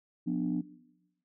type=chord; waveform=sine; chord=B diminished; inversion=second; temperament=just; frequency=177.8 / 246.9 / 296.3 Hz; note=F3 / B3 / D4; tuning=+31 / 0 / +15 cents; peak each=-32 dBFS; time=0.26-0.62 s; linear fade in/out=20 ms; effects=noise-tail reverb RT60 1.0 s tail -19 dB re dry + tanh soft clip ceiling -21 dBFS